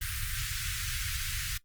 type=band-stop noise; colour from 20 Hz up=pink; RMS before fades=-34 dBFS; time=0.01-1.58 s; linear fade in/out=10 ms; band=130 to 1400 Hz; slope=48 dB/octave; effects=noise-tail reverb RT60 0.1 s tail -19 dB re dry + Opus 32 kbps